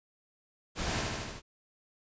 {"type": "noise with echo", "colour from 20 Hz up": "pink", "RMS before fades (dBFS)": -34, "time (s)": [0.75, 1.04], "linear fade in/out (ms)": 50, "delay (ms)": 76, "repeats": 5, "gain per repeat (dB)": -2, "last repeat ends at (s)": 1.42, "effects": ["resampled to 16000 Hz"]}